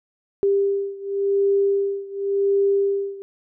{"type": "beating tone pair", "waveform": "sine", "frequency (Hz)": [396.9, 397.81], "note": ["G4", "G4"], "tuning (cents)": [22, 25], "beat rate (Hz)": 0.91, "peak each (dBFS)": [-20, -22], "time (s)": [0.43, 3.22], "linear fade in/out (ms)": 0, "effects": []}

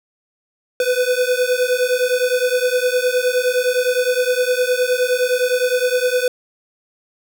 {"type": "beating tone pair", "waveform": "square", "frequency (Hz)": [495, 504.7], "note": ["B4", "B4"], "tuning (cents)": [4, 38], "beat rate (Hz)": 9.7, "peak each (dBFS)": -19, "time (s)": [0.8, 6.28], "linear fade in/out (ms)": 2, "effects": []}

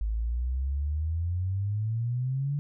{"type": "exponential sweep", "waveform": "sine", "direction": "up", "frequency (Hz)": [51.91, 146.3], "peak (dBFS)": -26, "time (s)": [0.01, 2.59], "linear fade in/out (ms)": 0, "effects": []}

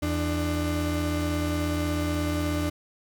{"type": "tone pair together", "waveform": "35% pulse", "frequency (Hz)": [83.48, 297.5], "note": ["E2", "D4"], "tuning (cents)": [22, 22], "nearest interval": "octave + minor seventh", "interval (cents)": 2200, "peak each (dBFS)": -26, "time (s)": [0.02, 2.7], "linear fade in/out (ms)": 10, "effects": []}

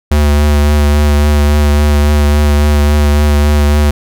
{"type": "tone with vibrato", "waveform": "square", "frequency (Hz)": 73.6, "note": "D2", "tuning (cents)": 4, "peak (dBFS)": -7, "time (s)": [0.11, 3.91], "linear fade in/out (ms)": 5, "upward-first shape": "triangle", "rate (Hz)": 3.6, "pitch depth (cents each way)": 24, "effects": []}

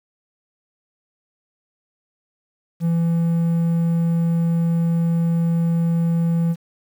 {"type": "tone", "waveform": "triangle", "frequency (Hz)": 167.6, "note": "E3", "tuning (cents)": 29, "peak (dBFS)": -14, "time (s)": [2.8, 6.56], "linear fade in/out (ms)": 50, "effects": ["8-bit"]}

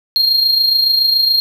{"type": "tone with amplitude modulation", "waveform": "triangle", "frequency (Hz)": 4222, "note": "C8", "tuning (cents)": 15, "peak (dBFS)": -7, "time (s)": [0.16, 1.4], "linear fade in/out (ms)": 0, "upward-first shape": "sine", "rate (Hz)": 27.1, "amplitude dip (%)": 50, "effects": []}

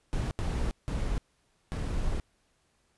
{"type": "noise bursts at uneven times", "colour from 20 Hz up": "brown", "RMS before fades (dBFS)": -30, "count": 4, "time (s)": [[0.13, 0.31], [0.39, 0.71], [0.88, 1.18], [1.72, 2.2]], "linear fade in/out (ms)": 0, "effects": ["pink hiss -71 dBFS RMS until 2.97 s", "resampled to 24000 Hz"]}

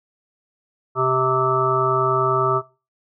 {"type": "harmonic tone", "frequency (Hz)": 130, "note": "C3", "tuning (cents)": -11, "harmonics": [1, 3, 5, 7, 9, 10], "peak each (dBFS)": [-26, -22, -26, -27, -21, -23], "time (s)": [0.95, 2.62], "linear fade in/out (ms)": 50, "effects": ["noise-tail reverb RT60 0.3 s tail -18 dB re dry"]}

